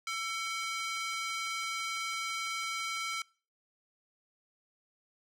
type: ring-modulated tone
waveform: sawtooth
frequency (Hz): 1794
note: A6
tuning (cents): +33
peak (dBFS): -27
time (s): 0.07-3.22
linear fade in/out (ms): 2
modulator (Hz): 456
effects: noise-tail reverb RT60 0.4 s tail -24 dB re dry + low-pass 9000 Hz 12 dB/octave